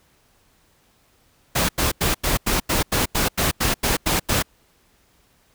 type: noise bursts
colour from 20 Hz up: pink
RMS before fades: -20 dBFS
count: 13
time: 1.55-4.426 s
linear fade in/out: 10 ms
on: 140 ms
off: 88 ms
effects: pink hiss -60 dBFS RMS until 5.54 s